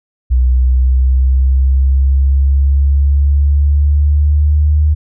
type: linear sweep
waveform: sine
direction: up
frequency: 62.3 to 75.7 Hz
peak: -7 dBFS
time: 0.3-4.95 s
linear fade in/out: 20 ms
effects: none